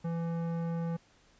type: tone with tanh clipping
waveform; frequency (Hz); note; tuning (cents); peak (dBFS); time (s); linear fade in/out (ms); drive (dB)
sine; 167.4; E3; +27; -33; 0.04-0.97; 10; 15
effects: pink hiss -64 dBFS RMS until 1.39 s + resampled to 16000 Hz